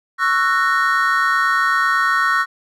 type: chord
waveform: triangle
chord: F# dominant seventh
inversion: second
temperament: just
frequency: 1110 / 1332 / 1480 / 1850 Hz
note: C#6 / E6 / F#6 / A#6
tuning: +2 / +18 / 0 / -14 cents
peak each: -18 dBFS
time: 0.18-2.46 s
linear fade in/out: 50 ms
effects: none